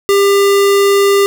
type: tone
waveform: square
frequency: 399 Hz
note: G4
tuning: 31 cents sharp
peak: -8 dBFS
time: 0.09-1.26 s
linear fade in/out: 0 ms
effects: none